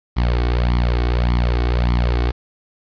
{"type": "tone with flanger", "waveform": "sawtooth", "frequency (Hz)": 59.9, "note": "A#1", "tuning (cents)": 48, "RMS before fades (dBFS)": -17, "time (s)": [0.16, 2.32], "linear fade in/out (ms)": 20, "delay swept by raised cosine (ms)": [0.92, 2.72], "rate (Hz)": 1.7, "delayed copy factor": 0.7, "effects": ["resampled to 11025 Hz", "7-bit"]}